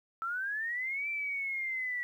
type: linear two-way sweep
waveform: sine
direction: up then down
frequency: 1312 to 2349 to 1941 Hz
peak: -32 dBFS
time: 0.22-2.03 s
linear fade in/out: 0 ms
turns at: 1.09 s
effects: 11-bit